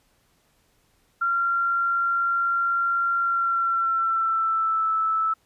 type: tone with pitch glide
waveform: sine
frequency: 1378 to 1312.7 Hz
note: F6 to E6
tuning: -24 to -8 cents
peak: -20 dBFS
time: 1.21-5.34 s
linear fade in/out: 10 ms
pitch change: -84 cents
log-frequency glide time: 3.19-4.92 s
effects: pink hiss -65 dBFS RMS until 5.45 s + resampled to 32000 Hz